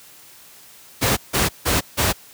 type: noise bursts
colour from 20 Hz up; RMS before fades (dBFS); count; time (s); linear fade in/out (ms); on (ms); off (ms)
pink; -18; 4; 1.01-2.13; 20; 160; 160
effects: white hiss -46 dBFS RMS until 2.33 s + high-pass 60 Hz 12 dB/octave